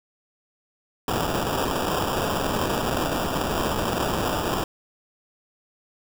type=noise with sample-and-hold; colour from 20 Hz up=white; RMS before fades=-25 dBFS; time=1.08-4.64 s; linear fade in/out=2 ms; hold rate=2100 Hz; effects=none